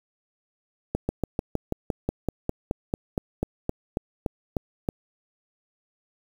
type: slowing click train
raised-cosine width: 2 ms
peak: -11 dBFS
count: 19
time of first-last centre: 0.95-4.889 s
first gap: 140 ms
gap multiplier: 1.05
effects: 7-bit